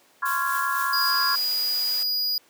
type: chord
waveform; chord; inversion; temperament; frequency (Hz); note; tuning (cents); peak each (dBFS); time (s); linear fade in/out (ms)
sine; Db major seventh; third; just; 1039.4 / 1108.7 / 1385.9 / 1663.1; C6 / Db6 / F6 / Ab6; -12 / 0 / -14 / +2; -28; 0.22-1.36; 10
type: noise with tremolo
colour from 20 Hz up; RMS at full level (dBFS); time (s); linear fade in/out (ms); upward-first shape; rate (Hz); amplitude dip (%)
blue; -33; 0.25-1.11; 10; triangle; 4; 45
type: tone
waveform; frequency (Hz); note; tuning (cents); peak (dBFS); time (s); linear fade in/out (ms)
square; 4900; D#8; -27; -23; 0.93-2.38; 2
type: noise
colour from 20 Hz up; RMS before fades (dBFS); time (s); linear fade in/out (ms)
white; -37; 1.09-2.03; 0
effects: pink hiss -58 dBFS RMS until 2.49 s + high-pass 300 Hz 12 dB/octave